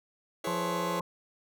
sawtooth chord, C# minor seventh, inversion first, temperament just, 332.6 / 415.8 / 498.9 / 554.4 Hz, E4 / G#4 / B4 / C#5, +16 / +2 / +17 / 0 cents, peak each -34 dBFS, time 0.44-1 s, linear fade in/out 5 ms
harmonic tone, 175.5 Hz, F3, 9 cents sharp, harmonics 1 / 3 / 5 / 6, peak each -36 / -40 / -39 / -34 dBFS, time 0.47-1.01 s, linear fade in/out 2 ms
effects none

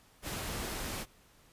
pink noise, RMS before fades -38 dBFS, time 0.22-1.06 s, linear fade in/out 50 ms, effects pink hiss -63 dBFS RMS until 1.52 s + resampled to 32000 Hz

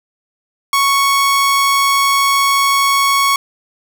sawtooth tone, 1108.7 Hz, C#6, in tune, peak -7 dBFS, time 0.73-3.36 s, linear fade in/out 2 ms, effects 8-bit

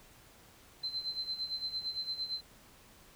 sine tone with tremolo, 4086 Hz, C8, 42 cents flat, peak -32 dBFS, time 0.83-2.41 s, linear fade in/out 10 ms, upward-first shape sine, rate 8.8 Hz, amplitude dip 75%, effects pink hiss -59 dBFS RMS until 3.15 s

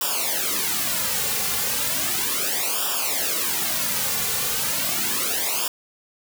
white noise with flanger, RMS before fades -24 dBFS, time 0.01-5.68 s, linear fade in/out 2 ms, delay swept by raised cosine 0.47 to 3.17 ms, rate 0.35 Hz, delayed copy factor -0.95, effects none

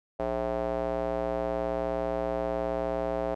square tone with band-pass filter, 59.5 Hz, A#1, 36 cents sharp, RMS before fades -30 dBFS, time 0.19-3.35 s, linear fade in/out 10 ms, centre 610 Hz, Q 3.1, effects none

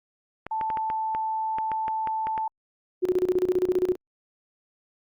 clicks, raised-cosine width 0.5 ms, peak -19 dBFS, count 12, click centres 0.466 / 0.612 / 0.702 / 0.772 / 0.901 / 1.149 / 1.585 / 1.717 / 1.881 / 2.073 / 2.27 / 2.378 s
sine tone, 880 Hz, A5, in tune, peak -25 dBFS, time 0.51-2.48 s, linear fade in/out 5 ms
sine tone with tremolo, 364.5 Hz, F#4, 26 cents flat, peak -18 dBFS, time 3.02-3.96 s, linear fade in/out 20 ms, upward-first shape square, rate 15 Hz, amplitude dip 80%
effects Opus 48 kbps

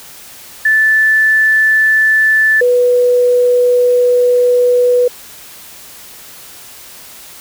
sine tone pair in turn, 1753 / 491.9 Hz, A6 / B4, -7 / -7 cents, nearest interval octave + minor seventh, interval 2200 cents, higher first, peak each -7 dBFS, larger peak neither, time 0.65-2.61 / 2.61-5.08 s, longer second, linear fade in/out 5 ms, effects white hiss -35 dBFS RMS until 7.4 s

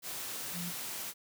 sine tone in noise, 175 Hz, F3, 4 cents sharp, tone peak -38 dBFS, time 0.52-0.73 s, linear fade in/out 50 ms, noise white, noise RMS -40 dBFS, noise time 0.02-1.14 s, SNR -1 dB, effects high-pass 100 Hz 12 dB/octave

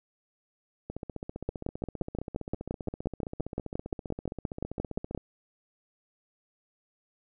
two click trains, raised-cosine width 2 ms, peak -23 / -17 dBFS, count 66 / 22, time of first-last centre 0.9-5.176 / 1.49-5.149 s, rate 15.2 / 5.74 Hz, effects none

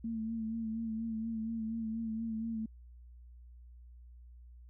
sine tone with vibrato, 224.2 Hz, A3, 33 cents sharp, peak -34 dBFS, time 0.04-2.66 s, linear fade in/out 5 ms, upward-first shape sine, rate 4.2 Hz, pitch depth 37 cents each way, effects added 60 Hz sine -51 dBFS peak until 4.69 s

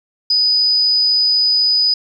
sine tone, 4978 Hz, D#8, in tune, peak -11 dBFS, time 0.3-1.94 s, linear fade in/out 5 ms, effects 8-bit

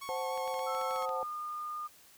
sawtooth tone with vibrato, 1100 Hz, C#6, 14 cents flat, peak -37 dBFS, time 0.01-1.06 s, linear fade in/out 10 ms, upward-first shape sine, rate 6.7 Hz, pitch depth 22 cents each way
sine chord, F# diminished, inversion second, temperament equal, 523.3 / 740 / 880 Hz, C5 / F#5 / A5, 0 / 0 / 0 cents, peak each -36 / -39 / -38 dBFS, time 0.09-1.23 s, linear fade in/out 0 ms
clicks, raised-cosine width 0.2 ms, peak -31 dBFS, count 10, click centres 0.376 / 0.477 / 0.542 / 0.593 / 0.749 / 0.814 / 0.909 / 0.961 / 1.024 / 1.092 s
sine tone with pitch glide, 1318.5 to 1216.1 Hz, E6 to D#6, 0 to -40 cents, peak -36 dBFS, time 0.66-1.88 s, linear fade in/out 20 ms, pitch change -140 cents, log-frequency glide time 0.91-1.17 s
effects white hiss -59 dBFS RMS until 2.17 s

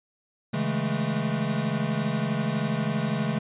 square chord, A major seventh, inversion first, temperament equal with one note detuned, 138.59 / 162.08 / 207.7 / 220 Hz, C#3 / E3 / G#3 / A3, 0 / -29 / 0 / 0 cents, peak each -31 dBFS, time 0.53-3.39 s, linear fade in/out 10 ms, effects resampled to 8000 Hz

